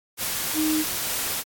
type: tone in noise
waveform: sine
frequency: 310.6 Hz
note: D#4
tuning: 3 cents flat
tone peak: -21 dBFS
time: 0.54-0.85 s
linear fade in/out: 50 ms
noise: white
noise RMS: -27 dBFS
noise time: 0.17-1.44 s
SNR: +3 dB
effects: AAC 64 kbps